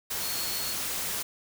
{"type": "tone in noise", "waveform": "sine", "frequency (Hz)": 4340, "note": "C#8", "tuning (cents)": -37, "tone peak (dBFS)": -36, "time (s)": [0.22, 0.74], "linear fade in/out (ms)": 10, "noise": "white", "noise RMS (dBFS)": -32, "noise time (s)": [0.1, 1.23], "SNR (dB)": -7, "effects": []}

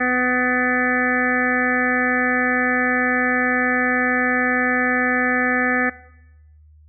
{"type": "harmonic tone", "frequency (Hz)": 250.5, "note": "B3", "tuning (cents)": 25, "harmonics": [1, 2, 3, 5, 6, 7, 8, 9], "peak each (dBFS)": [-23, -26, -26, -27, -29, -21, -27, -31], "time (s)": [0, 5.9], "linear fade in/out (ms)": 10, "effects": ["noise-tail reverb RT60 0.9 s tail -19 dB re dry", "added 76 Hz sine -46 dBFS peak until 6.88 s"]}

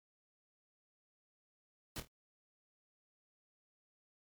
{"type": "noise with echo", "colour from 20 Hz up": "pink", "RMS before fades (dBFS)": -42, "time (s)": [1.96, 2], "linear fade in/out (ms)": 2, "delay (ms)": 25, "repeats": 3, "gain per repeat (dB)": -9, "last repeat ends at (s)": 2.075, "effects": ["MP3 96 kbps"]}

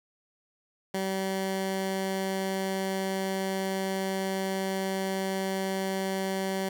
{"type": "tone", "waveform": "15% pulse", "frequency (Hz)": 191.7, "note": "G3", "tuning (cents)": -38, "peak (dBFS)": -22, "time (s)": [0.94, 6.69], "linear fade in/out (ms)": 5, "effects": []}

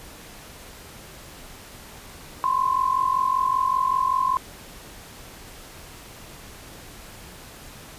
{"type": "tone pair together", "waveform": "sine", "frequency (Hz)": [1022, 1067.2], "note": ["C6", "C6"], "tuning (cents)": [-41, 34], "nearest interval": "minor second", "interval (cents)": 75, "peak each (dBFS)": -22, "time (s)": [2.44, 4.37], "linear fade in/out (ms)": 0, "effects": ["pink hiss -43 dBFS RMS until 7.98 s", "resampled to 32000 Hz"]}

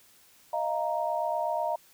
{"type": "chord", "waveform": "sine", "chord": "Eb suspended second", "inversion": "none", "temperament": "equal with one note detuned", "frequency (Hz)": [622.3, 690.4, 932.3], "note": ["Eb5", "F5", "Bb5"], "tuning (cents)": [0, -20, 0], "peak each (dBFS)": -31, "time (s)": [0.53, 1.76], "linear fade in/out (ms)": 5, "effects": ["white hiss -59 dBFS RMS until 1.93 s"]}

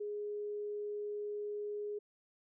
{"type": "tone", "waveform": "sine", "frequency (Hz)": 415.3, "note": "G#4", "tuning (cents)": 0, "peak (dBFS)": -37, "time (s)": [0, 1.99], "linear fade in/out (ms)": 10, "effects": []}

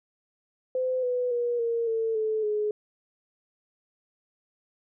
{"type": "tone with pitch steps", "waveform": "sine", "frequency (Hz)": [512, 495.7, 479.9, 464.6, 449.9, 435.5, 421.7], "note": ["C5", "B4", "B4", "A#4", "A4", "A4", "G#4"], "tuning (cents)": [-38, 6, -50, -6, 39, -18, 26], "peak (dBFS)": -24, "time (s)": [0.75, 2.71], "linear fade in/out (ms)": 2, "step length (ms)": 280, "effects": []}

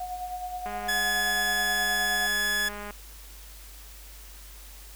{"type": "tone with tremolo", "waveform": "sine", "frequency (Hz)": 727, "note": "F#5", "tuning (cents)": -31, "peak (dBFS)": -30, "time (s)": [0, 2.27], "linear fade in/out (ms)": 5, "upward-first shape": "sine", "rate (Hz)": 9.5, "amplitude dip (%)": 50}
{"type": "click train", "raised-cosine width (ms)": 0.5, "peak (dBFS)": -24, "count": 464, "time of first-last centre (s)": [0.66, 2.908], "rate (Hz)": 206}
{"type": "tone", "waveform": "sawtooth", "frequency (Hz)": 1700, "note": "G#6", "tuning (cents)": 40, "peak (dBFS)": -21, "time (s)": [0.88, 2.69], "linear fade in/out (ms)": 10}
{"effects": ["added 50 Hz sine -45 dBFS peak until 4.95 s", "white hiss -49 dBFS RMS until 4.95 s"]}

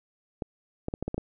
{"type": "clicks", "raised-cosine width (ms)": 2, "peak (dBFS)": -17, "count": 7, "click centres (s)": [0.422, 0.884, 0.939, 1.026, 1.08, 1.144, 1.18], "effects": []}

